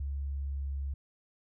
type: tone with pitch glide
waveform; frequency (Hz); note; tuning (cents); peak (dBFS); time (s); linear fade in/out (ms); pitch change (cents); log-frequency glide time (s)
sine; 69.7 to 69.1; C#2 to C#2; +10 to -5; -32; 0-0.94; 5; -15; 0.23-0.76
effects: none